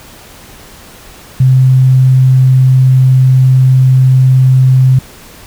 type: tone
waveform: sine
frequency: 130 Hz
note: C3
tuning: 11 cents flat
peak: -3 dBFS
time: 1.4-4.99 s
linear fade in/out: 5 ms
effects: pink hiss -35 dBFS RMS until 5.46 s